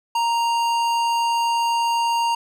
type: tone with tanh clipping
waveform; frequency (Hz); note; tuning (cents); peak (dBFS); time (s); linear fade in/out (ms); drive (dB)
sine; 932; A#5; -1; -20; 0.15-2.35; 5; 17
effects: none